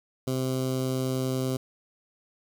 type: tone with notch filter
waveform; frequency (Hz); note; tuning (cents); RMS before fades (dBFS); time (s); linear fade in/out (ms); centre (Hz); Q
15% pulse; 130.2; C3; -8; -28; 0.27-1.57; 5; 1800; 0.65
effects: none